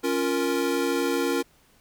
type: chord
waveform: square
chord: Bb minor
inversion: first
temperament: equal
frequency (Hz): 277.2 / 349.2 / 466.2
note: Db4 / F4 / Bb4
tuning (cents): 0 / 0 / 0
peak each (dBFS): -28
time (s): 0.03-1.43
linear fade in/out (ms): 20
effects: pink hiss -60 dBFS RMS until 1.8 s